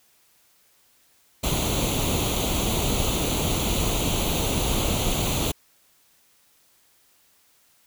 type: noise with comb filter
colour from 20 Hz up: pink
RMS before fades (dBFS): -24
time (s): 1.43-5.52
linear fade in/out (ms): 10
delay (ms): 0.29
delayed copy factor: +0.75
effects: white hiss -61 dBFS RMS until 7.86 s